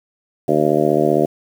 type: harmonic tone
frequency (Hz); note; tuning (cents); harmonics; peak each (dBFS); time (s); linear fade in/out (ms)
75.4; D2; +46; 2 / 3 / 4 / 5 / 6 / 7 / 8 / 9; -24 / -23 / -20 / -18 / -23 / -22 / -21 / -21; 0.48-1.26; 5
effects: 7-bit